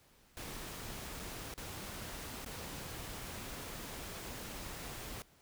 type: noise with dropouts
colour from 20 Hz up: pink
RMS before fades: -45 dBFS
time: 0.37-5.22 s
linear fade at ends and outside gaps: 0 ms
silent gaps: 1.194-1.198 / 1.539-1.578 / 2.447-2.462 s
effects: pink hiss -66 dBFS RMS until 5.41 s